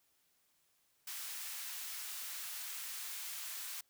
white high-pass noise, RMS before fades -44 dBFS, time 1.07-3.81 s, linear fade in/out 5 ms, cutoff 1200 Hz, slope 12 dB/octave, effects white hiss -75 dBFS RMS until 3.89 s

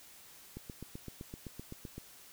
click train, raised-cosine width 3 ms, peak -30 dBFS, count 12, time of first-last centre 0.57-1.98 s, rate 7.8 Hz, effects white hiss -56 dBFS RMS until 2.32 s

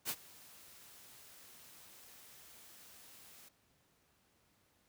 white noise with ADSR envelope, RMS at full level -36 dBFS, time 0.05-3.49 s, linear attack 43 ms, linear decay 58 ms, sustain -22 dB, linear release 10 ms, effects pink hiss -73 dBFS RMS until 4.88 s + high-pass 60 Hz 12 dB/octave

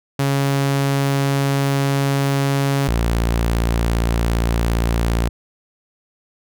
sawtooth tone pair in turn, 138.59 / 57.43 Hz, C#3 / A#1, 0 / -25 cents, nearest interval octave + minor third, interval 1525 cents, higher first, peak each -12 dBFS, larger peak neither, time 0.19-2.88 / 2.88-5.29 s, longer first, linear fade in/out 5 ms, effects none

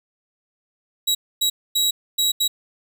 sawtooth tone bursts at uneven times, 3867 Hz, B7, 37 cents flat, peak -14 dBFS, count 5, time 1.07-1.15 / 1.41-1.5 / 1.75-1.91 / 2.18-2.32 / 2.4-2.48 s, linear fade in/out 10 ms, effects none

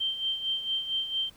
sine tone with tremolo, 3136 Hz, G7, in tune, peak -25 dBFS, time 0-1.3 s, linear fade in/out 10 ms, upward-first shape sine, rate 4.4 Hz, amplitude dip 65%, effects pink hiss -58 dBFS RMS until 1.36 s

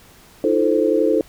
sine chord, F dominant seventh, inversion third, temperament equal with one note detuned, 311.1 / 342.4 / 440 / 523.3 Hz, Eb4 / F4 / A4 / C5, 0 / -34 / 0 / 0 cents, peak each -20 / -21 / -18 / -20 dBFS, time 0.44-1.21 s, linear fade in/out 2 ms, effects pink hiss -48 dBFS RMS until 1.28 s

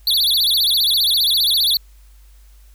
square tone with vibrato, 3930 Hz, B7, 9 cents flat, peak -14 dBFS, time 0.07-1.77 s, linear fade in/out 2 ms, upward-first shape sine, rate 15 Hz, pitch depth 280 cents each way, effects added 50 Hz sine -43 dBFS peak until 2.74 s + white hiss -57 dBFS RMS until 2.74 s

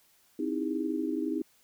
sine tone cluster, 260.8 / 313.4 / 334.8 / 404.4 Hz, C4 / D#4 / E4 / G#4, -5 / +13 / +27 / -46 cents, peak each -34 / -31 / -38 / -37 dBFS, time 0.39-1.42 s, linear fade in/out 5 ms, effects white hiss -65 dBFS RMS until 1.63 s

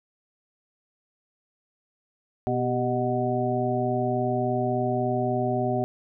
harmonic tone with a mistuned harmonic, 123.47 Hz, B2, in tune, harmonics 1 / 2 / 3 / 5 / 6, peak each -29 / -29 / -29 / -29 / -29 dBFS, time 2.47-5.84 s, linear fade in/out 0 ms, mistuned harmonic 3, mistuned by +76 cents, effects none

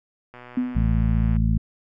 click train, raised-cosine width 0.5 ms, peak -27 dBFS, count 127, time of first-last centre 0.34-1.364 s, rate 123 Hz
sine tone with exponential decay, 250 Hz, B3, 21 cents sharp, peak -17 dBFS, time 0.57-1.03 s, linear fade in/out 5 ms, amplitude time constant 100 ms
harmonic tone, 55 Hz, A1, in tune, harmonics 1 / 2 / 3 / 4, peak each -20 / -23 / -25 / -26 dBFS, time 0.75-1.58 s, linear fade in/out 10 ms
effects none

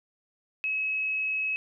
sine tone, 2568 Hz, E7, 46 cents flat, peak -26 dBFS, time 0.64-1.56 s, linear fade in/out 0 ms, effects none

